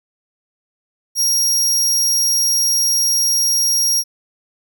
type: tone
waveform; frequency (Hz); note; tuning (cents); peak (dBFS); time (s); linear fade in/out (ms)
sawtooth; 5620; F8; +10; -11; 1.15-4.04; 50
effects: none